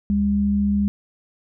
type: tone pair together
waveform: sine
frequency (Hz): 72.29 / 202.7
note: D2 / G#3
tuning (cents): -27 / -42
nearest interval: octave + tritone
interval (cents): 1785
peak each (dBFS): -26 / -17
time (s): 0.1-0.88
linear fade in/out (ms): 0
effects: none